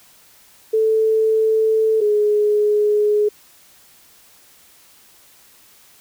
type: tone pair in turn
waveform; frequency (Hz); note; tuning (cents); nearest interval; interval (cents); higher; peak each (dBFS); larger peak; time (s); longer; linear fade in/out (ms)
sine; 440 / 418.8; A4 / G#4; 0 / +15; minor second; 85; first; -13; neither; 0.73-2.01 / 2.01-3.29; neither; 10
effects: white hiss -50 dBFS RMS until 6 s